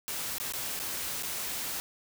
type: noise with dropouts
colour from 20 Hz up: white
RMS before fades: -35 dBFS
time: 0.08-1.8 s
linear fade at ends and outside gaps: 0 ms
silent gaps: 0.383-0.4 / 0.523-0.536 / 0.792-0.799 / 1.225-1.232 s
effects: none